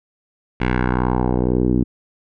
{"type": "tone with low-pass filter sweep", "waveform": "10% pulse", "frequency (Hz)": 62.1, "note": "B1", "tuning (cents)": 10, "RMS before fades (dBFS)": -18, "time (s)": [0.6, 1.84], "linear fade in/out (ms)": 10, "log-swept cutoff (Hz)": [2400, 270], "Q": 2, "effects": []}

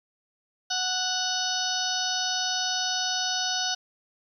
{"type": "harmonic tone", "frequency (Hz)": 740, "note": "F#5", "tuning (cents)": 0, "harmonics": [1, 2, 4, 5, 6, 7, 8], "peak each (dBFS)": [-33, -33, -33, -33, -33, -33, -33], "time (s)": [0.7, 3.75], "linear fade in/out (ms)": 10, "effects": ["10-bit"]}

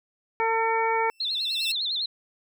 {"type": "harmonic tone", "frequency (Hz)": 451.2, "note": "A4", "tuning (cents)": 44, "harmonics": [1, 2, 3, 4, 5], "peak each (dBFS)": [-27, -24, -32, -34, -30], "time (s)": [0.4, 1.1], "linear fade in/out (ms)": 0}
{"type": "tone with exponential growth", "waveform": "sawtooth", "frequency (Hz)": 2673, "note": "E7", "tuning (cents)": 23, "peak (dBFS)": -23, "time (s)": [1.07, 1.72], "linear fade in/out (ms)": 5, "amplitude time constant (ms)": 140}
{"type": "tone with vibrato", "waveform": "sine", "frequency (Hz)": 3862, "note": "B7", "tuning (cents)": -39, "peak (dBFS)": -25, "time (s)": [1.2, 2.06], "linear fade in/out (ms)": 5, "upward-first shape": "sine", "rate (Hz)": 9.9, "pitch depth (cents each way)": 180}
{"effects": []}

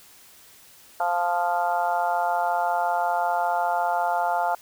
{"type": "harmonic tone", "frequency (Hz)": 174.61, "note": "F3", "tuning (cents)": 0, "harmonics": [3, 4, 5, 6, 7, 8], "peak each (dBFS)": [-34, -24, -25, -36, -35, -32], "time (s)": [1, 4.55], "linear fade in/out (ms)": 2, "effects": ["white hiss -51 dBFS RMS until 4.61 s"]}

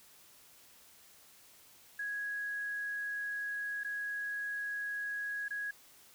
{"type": "tone with dropouts", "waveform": "sine", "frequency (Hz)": 1661.2, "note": "G#6", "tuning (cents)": 0, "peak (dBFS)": -35, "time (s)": [1.99, 5.71], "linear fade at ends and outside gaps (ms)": 5, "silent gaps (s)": [[3.835, 3.846], [5.483, 5.506]], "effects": ["white hiss -60 dBFS RMS until 6.14 s"]}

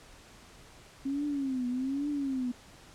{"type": "tone with vibrato", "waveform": "sine", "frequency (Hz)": 268.4, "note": "C4", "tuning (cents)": 44, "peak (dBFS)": -29, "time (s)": [1.05, 2.52], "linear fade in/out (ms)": 10, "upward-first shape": "triangle", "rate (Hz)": 1.2, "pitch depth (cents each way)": 170, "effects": ["pink hiss -54 dBFS RMS until 2.94 s", "low-pass 9000 Hz 12 dB/octave"]}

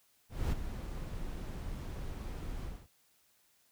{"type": "noise with ADSR envelope", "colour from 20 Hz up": "brown", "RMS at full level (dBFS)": -30, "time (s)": [0.29, 2.88], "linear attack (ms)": 230, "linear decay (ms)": 18, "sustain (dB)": -10, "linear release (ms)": 240, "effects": ["white hiss -70 dBFS RMS until 3.71 s"]}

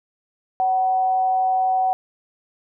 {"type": "tone with amplitude modulation", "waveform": "sine", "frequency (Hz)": 752, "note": "F#5", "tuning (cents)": 28, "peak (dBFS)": -15, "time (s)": [0.6, 1.93], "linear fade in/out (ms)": 0, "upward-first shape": "sine", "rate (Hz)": 214, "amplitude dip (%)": 30, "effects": []}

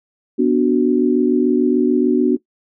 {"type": "chord", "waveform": "sine", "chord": "B minor", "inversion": "none", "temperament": "equal", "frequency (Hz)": [246.9, 293.7, 370], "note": ["B3", "D4", "F#4"], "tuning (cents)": [0, 0, 0], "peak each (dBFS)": -16, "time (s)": [0.38, 2.37], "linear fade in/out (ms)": 20, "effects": ["noise-tail reverb RT60 0.1 s tail -18 dB re dry"]}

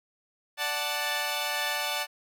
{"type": "chord", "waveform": "10% pulse", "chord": "D major", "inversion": "none", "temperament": "equal", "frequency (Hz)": [587.3, 740, 880], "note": ["D5", "F#5", "A5"], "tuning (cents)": [0, 0, 0], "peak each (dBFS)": [-25, -25, -23], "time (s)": [0.57, 2.07], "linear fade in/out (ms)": 50, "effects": []}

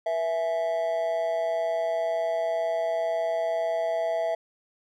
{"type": "tone with amplitude modulation", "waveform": "triangle", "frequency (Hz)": 659.3, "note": "E5", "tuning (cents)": 0, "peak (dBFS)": -19, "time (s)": [0.06, 4.35], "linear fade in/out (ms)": 5, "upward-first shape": "sine", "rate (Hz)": 178, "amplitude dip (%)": 70, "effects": []}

